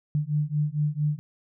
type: beating tone pair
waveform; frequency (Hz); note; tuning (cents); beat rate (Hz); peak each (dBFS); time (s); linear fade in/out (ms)
sine; 147.2 / 151.6; D3 / D#3; +4 / -45; 4.4; -26; 0.15-1.19; 0
effects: none